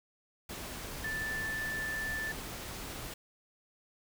sine tone in noise, 1760 Hz, A6, in tune, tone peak -34 dBFS, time 1.04-2.32 s, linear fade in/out 5 ms, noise pink, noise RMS -42 dBFS, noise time 0.49-3.14 s, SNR +5 dB, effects none

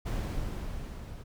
brown noise with level ramp, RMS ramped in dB -30 to -43 dBFS, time 0.05-1.24 s, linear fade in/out 20 ms, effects none

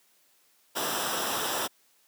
pink noise with comb filter, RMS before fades -30 dBFS, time 0.75-1.68 s, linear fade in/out 20 ms, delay 0.45 ms, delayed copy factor -0.65, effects white hiss -65 dBFS RMS until 2.07 s + high-pass 200 Hz 12 dB/octave

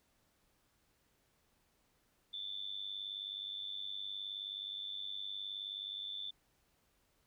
sine tone with amplitude modulation, 3520 Hz, A7, in tune, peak -37 dBFS, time 2.33-6.31 s, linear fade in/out 10 ms, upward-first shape sine, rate 99.2 Hz, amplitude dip 75%, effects pink hiss -75 dBFS RMS until 7.26 s

